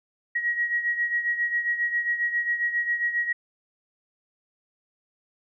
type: beating tone pair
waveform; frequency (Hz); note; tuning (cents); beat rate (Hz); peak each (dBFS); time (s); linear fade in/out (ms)
sine; 1900 / 1907.4; A#6 / A#6; +33 / +39; 7.4; -24 / -30; 0.35-3.33; 10
effects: none